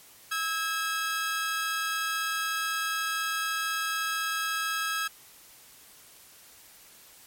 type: tone pair together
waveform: sawtooth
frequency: 1300 / 1634 Hz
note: E6 / G#6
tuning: -24 / -29 cents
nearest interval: major third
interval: 395 cents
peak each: -27 dBFS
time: 0.31-5.08 s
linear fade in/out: 10 ms
effects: white hiss -53 dBFS RMS until 7.26 s + MP3 64 kbps